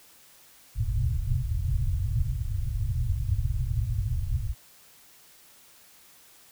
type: low-pass noise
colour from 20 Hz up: white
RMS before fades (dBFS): -27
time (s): 0.75-4.55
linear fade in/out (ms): 50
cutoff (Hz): 130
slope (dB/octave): 96
effects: white hiss -55 dBFS RMS until 6.51 s